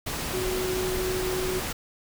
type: tone in noise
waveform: sine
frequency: 370 Hz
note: F#4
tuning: in tune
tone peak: -27 dBFS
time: 0.33-1.6 s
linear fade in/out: 10 ms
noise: pink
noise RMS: -31 dBFS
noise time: 0.06-1.73 s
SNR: +1 dB
effects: none